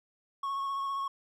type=tone with vibrato; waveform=triangle; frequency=1100 Hz; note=C#6; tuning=14 cents flat; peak=-29 dBFS; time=0.43-1.08 s; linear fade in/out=5 ms; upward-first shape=sine; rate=15 Hz; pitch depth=19 cents each way; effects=none